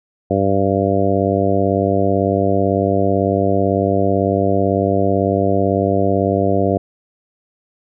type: harmonic tone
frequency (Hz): 98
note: G2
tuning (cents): 0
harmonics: 1 / 2 / 3 / 4 / 5 / 6 / 7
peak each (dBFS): -21 / -21 / -21 / -21 / -21 / -21 / -21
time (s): 0.3-6.78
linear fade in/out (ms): 10
effects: none